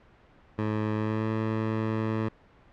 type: tone with pitch glide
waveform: 15% pulse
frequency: 107.6 to 110.12 Hz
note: A2 to A2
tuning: -38 to +2 cents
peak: -20 dBFS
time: 0.58-2.29 s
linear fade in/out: 10 ms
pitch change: +40 cents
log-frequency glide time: 0.96-1.29 s
effects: pink hiss -57 dBFS RMS until 2.72 s + low-pass 2000 Hz 12 dB/octave